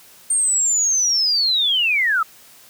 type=linear sweep; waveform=sine; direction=down; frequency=8790 to 1242 Hz; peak=-15 dBFS; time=0.3-2.23 s; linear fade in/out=5 ms; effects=white hiss -47 dBFS RMS until 2.69 s + high-pass 60 Hz 12 dB/octave